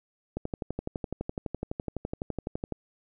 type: click train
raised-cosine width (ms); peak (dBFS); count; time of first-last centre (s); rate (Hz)
2; -18; 29; 0.37-2.723; 11.9
effects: none